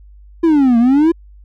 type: exponential two-way sweep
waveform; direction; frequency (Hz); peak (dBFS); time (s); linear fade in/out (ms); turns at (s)
triangle; down then up; 343.2 to 227.3 to 343.2; -6; 0.43-1.12; 10; 0.78
effects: added 50 Hz sine -38 dBFS peak until 1.44 s